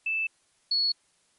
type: tone pair in turn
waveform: sine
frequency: 2637 / 4378 Hz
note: E7 / C#8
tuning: 0 / -22 cents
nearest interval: major sixth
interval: 878 cents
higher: second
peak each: -25 / -22 dBFS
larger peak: second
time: 0.06-0.27 / 0.71-0.92 s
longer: neither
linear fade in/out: 5 ms
effects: white hiss -67 dBFS RMS until 1.38 s + MP3 48 kbps